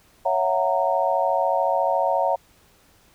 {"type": "chord", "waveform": "sine", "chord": "F# dominant seventh", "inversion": "second", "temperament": "just", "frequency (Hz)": [555, 666, 740, 925], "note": ["C#5", "E5", "F#5", "A#5"], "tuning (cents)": [2, 18, 0, -14], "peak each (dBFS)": -24, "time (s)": [0.25, 2.36], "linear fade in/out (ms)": 10, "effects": ["pink hiss -57 dBFS RMS until 3.14 s"]}